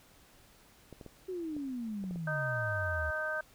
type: clicks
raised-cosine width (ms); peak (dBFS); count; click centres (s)
2; -33; 7; 0.927 / 1.012 / 1.063 / 1.566 / 2.04 / 2.11 / 2.159
type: exponential sweep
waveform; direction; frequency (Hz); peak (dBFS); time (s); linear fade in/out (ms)
sine; down; 381.4 to 73.42; -35; 1.28-3.11; 10
type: harmonic tone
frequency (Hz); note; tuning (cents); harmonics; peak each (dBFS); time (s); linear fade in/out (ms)
310; D#4; -6; 2 / 3 / 4 / 5; -37 / -46 / -42 / -34; 2.27-3.41; 5
effects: pink hiss -61 dBFS RMS until 3.54 s